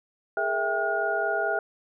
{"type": "tone cluster", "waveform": "sine", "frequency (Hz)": [413.4, 458, 660, 789, 1435], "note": ["G#4", "A#4", "E5", "G5", "F6"], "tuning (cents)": [-8, -31, 2, 11, 47], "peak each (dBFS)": [-31, -36, -28, -31, -28], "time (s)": [0.37, 1.59], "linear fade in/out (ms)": 2, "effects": []}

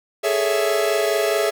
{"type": "chord", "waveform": "45% pulse", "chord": "A major seventh", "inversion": "third", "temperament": "equal with one note detuned", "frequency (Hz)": [415.3, 440, 560.2, 659.3], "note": ["G#4", "A4", "C#5", "E5"], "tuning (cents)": [0, 0, 18, 0], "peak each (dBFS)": [-22, -26, -25, -22], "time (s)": [0.23, 1.51], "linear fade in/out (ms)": 20, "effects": []}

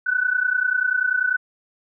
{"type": "tone pair together", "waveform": "sine", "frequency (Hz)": [1480, 1510.2], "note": ["F#6", "F#6"], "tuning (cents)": [0, 35], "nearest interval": "unison", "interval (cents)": 35, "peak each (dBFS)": -21, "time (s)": [0.06, 1.37], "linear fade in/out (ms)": 10, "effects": []}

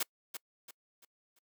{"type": "noise with echo", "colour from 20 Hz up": "white", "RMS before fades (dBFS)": -32, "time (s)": [0, 0.03], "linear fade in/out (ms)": 5, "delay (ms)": 340, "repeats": 4, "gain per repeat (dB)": -9, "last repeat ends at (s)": 1.39, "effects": ["noise-tail reverb RT60 0.1 s tail -26 dB re dry", "high-pass 200 Hz 12 dB/octave"]}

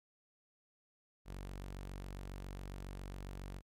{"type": "tone", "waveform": "sawtooth", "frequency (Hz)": 47.3, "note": "F#1", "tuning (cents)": 39, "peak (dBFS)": -40, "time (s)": [1.25, 3.62], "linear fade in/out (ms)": 50, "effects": ["MP3 96 kbps"]}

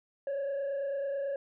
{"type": "tone with frequency modulation", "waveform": "sine", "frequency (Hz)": 556, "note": "C#5", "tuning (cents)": 5, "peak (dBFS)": -28, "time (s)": [0.27, 1.36], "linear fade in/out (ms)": 2, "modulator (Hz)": 29.1, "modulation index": 0.47, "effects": ["tanh soft clip ceiling -30 dBFS"]}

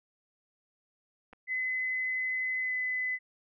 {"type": "clicks", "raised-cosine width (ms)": 0.5, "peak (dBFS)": -37, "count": 2, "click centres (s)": [1.329, 1.333]}
{"type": "tone with pitch glide", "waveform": "sine", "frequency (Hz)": [2028, 2013], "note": ["B6", "B6"], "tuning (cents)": [45, 33], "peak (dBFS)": -29, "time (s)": [1.47, 3.19], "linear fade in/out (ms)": 50, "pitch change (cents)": -12, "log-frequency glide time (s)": [2.64, 2.72]}
{"effects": []}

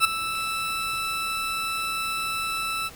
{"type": "tone with ADSR envelope", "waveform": "20% pulse", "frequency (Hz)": 1318.5, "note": "E6", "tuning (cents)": 0, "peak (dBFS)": -8, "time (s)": [0, 2.9], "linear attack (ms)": 46, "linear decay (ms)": 8, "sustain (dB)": -13, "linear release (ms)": 36, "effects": ["pink hiss -45 dBFS RMS until 2.95 s", "Opus 32 kbps"]}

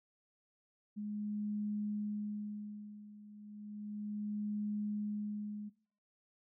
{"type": "tone with tremolo", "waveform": "sine", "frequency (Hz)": 208.8, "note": "G#3", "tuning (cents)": 10, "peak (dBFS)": -34, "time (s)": [0.96, 5.7], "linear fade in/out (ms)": 20, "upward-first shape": "sine", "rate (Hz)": 0.33, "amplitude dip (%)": 85, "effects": ["noise-tail reverb RT60 0.5 s tail -21 dB re dry"]}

